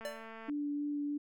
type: click train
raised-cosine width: 0.5 ms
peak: -34 dBFS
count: 110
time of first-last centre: 0.01-0.497 s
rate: 224 Hz
type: tone with exponential decay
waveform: square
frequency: 587.3 Hz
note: D5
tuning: in tune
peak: -35 dBFS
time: 0.05-0.31 s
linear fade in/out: 1 ms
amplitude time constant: 56 ms
type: tone with vibrato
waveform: sine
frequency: 291 Hz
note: D4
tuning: 16 cents flat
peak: -33 dBFS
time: 0.48-1.18 s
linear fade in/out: 10 ms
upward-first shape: sine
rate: 3.2 Hz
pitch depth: 9 cents each way
effects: none